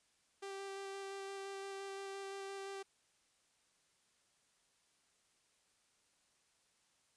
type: tone with vibrato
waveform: sawtooth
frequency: 392 Hz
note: G4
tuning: in tune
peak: -40 dBFS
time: 0.42-2.83 s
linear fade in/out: 10 ms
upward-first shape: square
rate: 5.8 Hz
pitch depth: 8 cents each way
effects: white hiss -75 dBFS RMS until 7.16 s + resampled to 22050 Hz